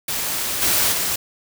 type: noise with level steps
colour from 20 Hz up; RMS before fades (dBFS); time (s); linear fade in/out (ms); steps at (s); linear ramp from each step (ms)
white; -24 / -18 / -22; 0.08-1.16; 5; 0.61 / 0.91; 20
effects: none